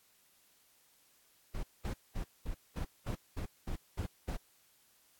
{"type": "noise bursts", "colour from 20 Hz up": "brown", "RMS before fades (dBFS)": -37, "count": 10, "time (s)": [1.54, 4.37], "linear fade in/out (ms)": 10, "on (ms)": 94, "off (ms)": 210, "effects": ["white hiss -68 dBFS RMS until 5.19 s", "AAC 64 kbps"]}